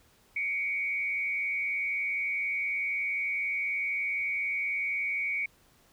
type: tone with frequency modulation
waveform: sine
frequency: 2256 Hz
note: C#7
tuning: 30 cents sharp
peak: -28 dBFS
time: 0.36-5.46 s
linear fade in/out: 5 ms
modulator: 103 Hz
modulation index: 0.81
effects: pink hiss -63 dBFS RMS until 5.92 s